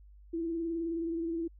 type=tone with vibrato; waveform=sine; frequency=332.3 Hz; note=E4; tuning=14 cents sharp; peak=-31 dBFS; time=0.33-1.48 s; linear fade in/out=10 ms; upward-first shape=sine; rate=19 Hz; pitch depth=37 cents each way; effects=added 50 Hz sine -52 dBFS peak until 1.59 s